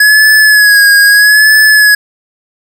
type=tone with vibrato; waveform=square; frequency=1683 Hz; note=G#6; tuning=23 cents sharp; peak=-3 dBFS; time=0-1.95 s; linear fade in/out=5 ms; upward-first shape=sine; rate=0.79 Hz; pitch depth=50 cents each way; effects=none